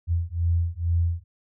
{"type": "beating tone pair", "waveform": "sine", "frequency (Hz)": [83.9, 86.1], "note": ["E2", "F2"], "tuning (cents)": [31, -24], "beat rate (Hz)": 2.2, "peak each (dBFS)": -24, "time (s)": [0.07, 1.24], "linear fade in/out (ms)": 50, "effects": []}